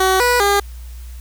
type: tone with pitch steps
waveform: 15% pulse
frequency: 377.5 / 489.5 / 403.6 Hz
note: F#4 / B4 / G#4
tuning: +35 / -15 / -49 cents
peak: -6 dBFS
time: 0-0.6 s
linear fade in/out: 5 ms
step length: 200 ms
effects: added 60 Hz sine -30 dBFS peak until 1.2 s + white hiss -47 dBFS RMS until 1.2 s